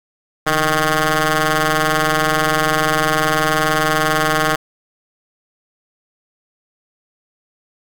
10% pulse ring-modulated tone, 157.7 Hz, D#3, 24 cents sharp, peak -3 dBFS, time 0.46-4.56 s, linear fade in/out 10 ms, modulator 936 Hz, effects none

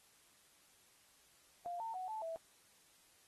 sine tone with pitch steps, 700 / 900 / 742 / 873 / 656 Hz, F5 / A5 / F#5 / A5 / E5, +4 / +39 / +5 / -14 / -9 cents, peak -40 dBFS, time 1.66-2.36 s, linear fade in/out 0 ms, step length 140 ms, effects white hiss -68 dBFS RMS until 3.27 s + AAC 32 kbps

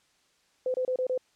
sine tone bursts, 510 Hz, C5, 44 cents flat, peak -25 dBFS, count 5, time 0.66-1.177 s, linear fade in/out 2 ms, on 81 ms, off 28 ms, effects white hiss -67 dBFS RMS until 1.35 s + low-pass 7000 Hz 12 dB/octave

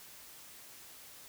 silence, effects white hiss -53 dBFS RMS until 1.28 s

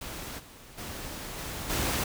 pink noise with level steps, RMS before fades -39 / -50 / -39 / -37 / -29 dBFS, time 0.01-2.04 s, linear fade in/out 5 ms, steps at 0.38 / 0.77 / 1.37 / 1.69 s, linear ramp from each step 20 ms, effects none

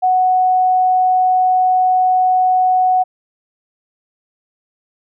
sine tone, 740 Hz, F#5, in tune, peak -10 dBFS, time 0.02-3.04 s, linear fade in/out 20 ms, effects none

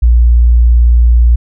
sine tone, 59 Hz, A#1, 22 cents sharp, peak -3 dBFS, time 0.02-1.36 s, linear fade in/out 10 ms, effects none

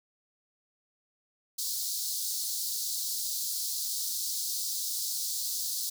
pink high-pass noise, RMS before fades -33 dBFS, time 1.58-5.9 s, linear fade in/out 10 ms, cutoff 4100 Hz, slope 48 dB/octave, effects none

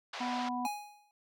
pink band-pass noise, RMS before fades -42 dBFS, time 0.13-0.49 s, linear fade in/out 5 ms, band 630 to 5000 Hz, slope 24 dB/octave
harmonic tone, 246.9 Hz, B3, in tune, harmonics 1 / 3 / 4, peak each -36 / -37 / -38 dBFS, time 0.2-0.67 s, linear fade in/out 10 ms
square tone with exponential decay, 830 Hz, G#5, 1 cent flat, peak -31 dBFS, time 0.65-1.11 s, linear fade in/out 1 ms, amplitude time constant 100 ms
effects none

